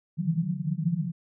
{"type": "band-pass noise", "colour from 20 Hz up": "pink", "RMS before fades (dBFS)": -28, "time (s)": [0.17, 1.12], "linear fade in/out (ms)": 20, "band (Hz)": [150, 180], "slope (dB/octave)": 96, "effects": []}